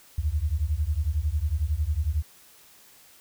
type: beating tone pair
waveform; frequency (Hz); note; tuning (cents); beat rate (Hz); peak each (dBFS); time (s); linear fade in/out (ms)
sine; 70.4 / 81.4; C#2 / E2; +27 / -21; 11; -26; 0.18-2.23; 5
effects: white hiss -54 dBFS RMS until 3.2 s